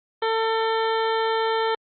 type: harmonic tone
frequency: 447.6 Hz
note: A4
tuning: 30 cents sharp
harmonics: 1 / 2 / 3 / 4 / 5 / 7 / 8 / 9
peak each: -23 / -25 / -30 / -32 / -38 / -35 / -39 / -40 dBFS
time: 0.22-1.75 s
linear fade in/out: 5 ms
effects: Opus 32 kbps